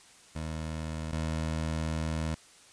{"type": "tone pair in turn", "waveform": "20% pulse", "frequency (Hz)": [79.2, 79.57], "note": ["D#2", "D#2"], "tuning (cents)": [31, 39], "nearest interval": "unison", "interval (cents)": 8, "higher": "second", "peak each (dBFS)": [-29, -25], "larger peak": "second", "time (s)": [[0.35, 1.12], [1.12, 2.35]], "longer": "second", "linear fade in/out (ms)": 10, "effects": ["white hiss -56 dBFS RMS until 2.72 s", "resampled to 22050 Hz"]}